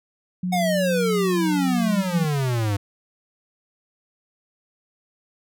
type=tone with pitch glide; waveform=sine; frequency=181.4 to 182.77 Hz; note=F#3 to F#3; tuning=-34 to -21 cents; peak=-22 dBFS; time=0.43-2.25 s; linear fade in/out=5 ms; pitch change=+13 cents; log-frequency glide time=1.28-1.61 s
type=exponential sweep; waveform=square; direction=down; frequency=740 to 98 Hz; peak=-21 dBFS; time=0.52-2.77 s; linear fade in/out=10 ms
effects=none